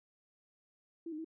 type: tone with pitch steps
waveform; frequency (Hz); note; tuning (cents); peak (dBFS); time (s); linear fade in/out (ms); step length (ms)
sine; 332.6 / 306.2 / 322.8; E4 / D#4 / E4; +16 / -28 / -36; -39; 1.06-1.246; 5; 62
effects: none